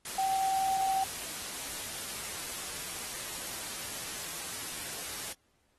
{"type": "tone in noise", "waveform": "sine", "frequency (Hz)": 770, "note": "G5", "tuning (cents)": -31, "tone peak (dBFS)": -27, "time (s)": [0.18, 1.04], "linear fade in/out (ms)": 5, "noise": "white", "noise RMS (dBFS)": -39, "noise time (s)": [0.05, 5.33], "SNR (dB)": 9, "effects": ["pink hiss -73 dBFS RMS until 5.78 s", "AAC 32 kbps"]}